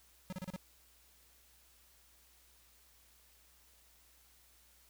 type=tone bursts; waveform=square; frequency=185 Hz; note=F#3; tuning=in tune; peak=-40 dBFS; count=5; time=0.3-0.561 s; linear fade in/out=0 ms; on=25 ms; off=34 ms; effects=added 60 Hz sine -70 dBFS peak until 4.89 s + white hiss -66 dBFS RMS until 4.89 s